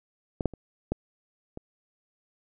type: clicks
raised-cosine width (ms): 2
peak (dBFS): -16 / -10 / -28 / -13 / -24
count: 5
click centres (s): 0.408 / 0.457 / 0.537 / 0.92 / 1.574
effects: none